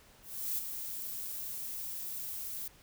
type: noise with ADSR envelope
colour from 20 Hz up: violet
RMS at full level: -33 dBFS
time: 0.22-2.68 s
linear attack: 360 ms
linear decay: 12 ms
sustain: -7 dB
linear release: 4 ms
effects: pink hiss -60 dBFS RMS until 2.82 s